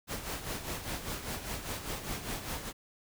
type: noise with tremolo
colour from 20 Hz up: pink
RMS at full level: -36 dBFS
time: 0.07-2.73 s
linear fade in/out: 50 ms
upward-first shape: sine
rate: 5 Hz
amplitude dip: 60%
effects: none